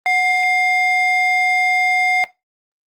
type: ring-modulated tone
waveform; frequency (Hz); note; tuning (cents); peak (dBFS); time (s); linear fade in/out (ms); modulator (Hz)
triangle; 1423; F6; +32; -9; 0.06-2.24; 0; 687
effects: noise-tail reverb RT60 0.2 s tail -17 dB re dry + Opus 24 kbps